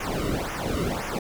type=noise with flanger; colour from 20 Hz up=brown; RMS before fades=-28 dBFS; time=0-1.19 s; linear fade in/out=5 ms; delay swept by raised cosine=0.23 to 1.23 ms; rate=1.9 Hz; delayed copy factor=-0.9; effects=none